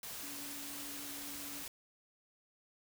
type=tone in noise; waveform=sine; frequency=284.9 Hz; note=C#4; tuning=48 cents sharp; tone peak=-51 dBFS; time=0.23-1.63 s; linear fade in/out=2 ms; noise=white; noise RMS=-45 dBFS; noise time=0.03-1.68 s; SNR=-9 dB; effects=none